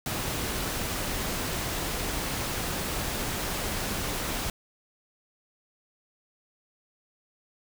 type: noise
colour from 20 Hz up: pink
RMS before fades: -31 dBFS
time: 0.06-4.5 s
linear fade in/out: 2 ms
effects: none